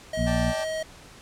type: tone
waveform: square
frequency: 634 Hz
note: D#5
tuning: 32 cents sharp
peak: -28 dBFS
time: 0.13-0.83 s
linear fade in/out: 5 ms
type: harmonic tone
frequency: 59.1 Hz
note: A#1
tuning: 24 cents sharp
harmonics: 1 / 2 / 3 / 4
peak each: -28 / -28 / -28 / -28 dBFS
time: 0.16-0.54 s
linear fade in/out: 50 ms
type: chord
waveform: 25% pulse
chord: D suspended fourth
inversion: none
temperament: equal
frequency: 587.3 / 784 / 880 Hz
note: D5 / G5 / A5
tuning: 0 / 0 / 0 cents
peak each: -32 / -32 / -33 dBFS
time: 0.26-0.65 s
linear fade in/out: 20 ms
effects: pink hiss -48 dBFS RMS until 1.21 s + low-pass 9000 Hz 12 dB/octave